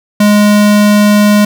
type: tone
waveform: square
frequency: 207.7 Hz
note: G#3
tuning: in tune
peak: -5 dBFS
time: 0.2-1.45 s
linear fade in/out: 5 ms
effects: none